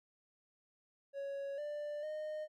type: tone with pitch steps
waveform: triangle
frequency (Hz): 556 / 591 / 614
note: C#5 / D5 / D#5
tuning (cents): +5 / +11 / -23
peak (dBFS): -37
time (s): 1.13-2.48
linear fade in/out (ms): 50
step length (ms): 450
effects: none